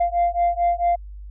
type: beating tone pair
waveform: sine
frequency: 693 / 697.5 Hz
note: F5 / F5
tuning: -14 / -2 cents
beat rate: 4.5 Hz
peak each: -19 dBFS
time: 0-0.96 s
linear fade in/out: 10 ms
effects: tanh soft clip ceiling -13 dBFS + added 50 Hz sine -34 dBFS peak until 1.3 s